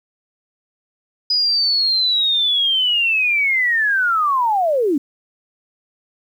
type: linear sweep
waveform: sine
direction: down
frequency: 4978 to 262.8 Hz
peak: -14 dBFS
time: 1.3-4.98 s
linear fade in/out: 5 ms
effects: 8-bit